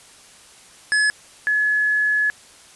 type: tone pair in turn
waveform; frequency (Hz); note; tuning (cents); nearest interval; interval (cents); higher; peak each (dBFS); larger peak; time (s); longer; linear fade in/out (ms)
square / sine; 1703 / 1703; G#6 / G#6; +43 / +43; unison; 0; neither; -16; neither; 0.92-1.1 / 1.47-2.3; second; 0
effects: white hiss -47 dBFS RMS until 2.75 s + resampled to 24000 Hz